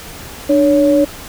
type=tone pair together; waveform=sine; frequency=297.4 / 562 Hz; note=D4 / C#5; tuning=+22 / +24 cents; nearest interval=major seventh; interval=1102 cents; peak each=-11 dBFS; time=0.49-1.05 s; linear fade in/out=10 ms; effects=pink hiss -32 dBFS RMS until 1.28 s